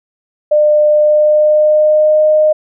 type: tone with pitch glide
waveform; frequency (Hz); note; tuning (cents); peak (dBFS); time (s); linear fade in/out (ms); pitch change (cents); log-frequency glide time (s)
sine; 601 to 614.7; D5 to D#5; +40 to -21; -6; 0.51-2.53; 10; +39; 0.92-2.24
effects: none